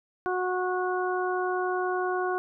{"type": "harmonic tone", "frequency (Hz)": 366.1, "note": "F#4", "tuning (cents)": -18, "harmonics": [1, 2, 3, 4], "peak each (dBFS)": [-28, -31, -33, -34], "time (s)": [0.26, 2.38], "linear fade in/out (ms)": 0, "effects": []}